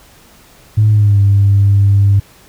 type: tone with pitch glide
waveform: sine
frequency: 107 to 99.83 Hz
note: A2 to G2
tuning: -48 to +32 cents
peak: -5 dBFS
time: 0.77-2.2 s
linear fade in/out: 10 ms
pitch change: -120 cents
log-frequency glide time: 0.9-1.2 s
effects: tanh soft clip ceiling -2 dBFS + pink hiss -44 dBFS RMS until 2.48 s